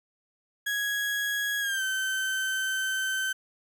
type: tone with pitch glide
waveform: 35% pulse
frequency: 1661.2 to 1541 Hz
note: G#6 to G6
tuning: 0 to -30 cents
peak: -25 dBFS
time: 0.66-3.33 s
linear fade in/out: 10 ms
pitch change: -130 cents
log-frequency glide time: 1.6-1.83 s
effects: none